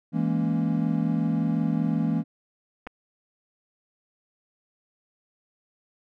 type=chord; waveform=triangle; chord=A# half-diminished seventh; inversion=second; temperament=equal; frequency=164.81 / 207.7 / 233.1 / 277.2 Hz; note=E3 / G#3 / A#3 / C#4; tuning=0 / 0 / 0 / 0 cents; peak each=-24 / -27 / -25 / -28 dBFS; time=0.12-2.24 s; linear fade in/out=50 ms
type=clicks; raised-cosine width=0.5 ms; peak=-23 dBFS; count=2; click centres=2.868 / 2.872 s
effects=none